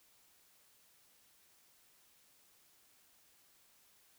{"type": "silence", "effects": ["white hiss -68 dBFS RMS until 4.18 s"]}